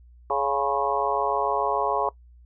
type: harmonic tone with a mistuned harmonic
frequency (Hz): 140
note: C#3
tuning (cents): +18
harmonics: 3 / 4 / 5 / 6 / 7 / 8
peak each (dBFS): -29 / -29 / -29 / -29 / -29 / -29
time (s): 0.3-2.09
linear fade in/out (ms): 2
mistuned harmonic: 8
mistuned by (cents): -52
effects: noise-tail reverb RT60 0.1 s tail -20 dB re dry + added 60 Hz sine -48 dBFS peak until 2.45 s